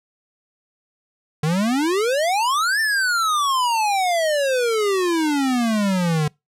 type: exponential two-way sweep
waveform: square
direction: up then down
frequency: 147.2 to 1805 to 147.2 Hz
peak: -18 dBFS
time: 1.43-6.28 s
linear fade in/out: 5 ms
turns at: 2.8 s
effects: noise-tail reverb RT60 0.2 s tail -25 dB re dry + low-pass 11000 Hz 12 dB/octave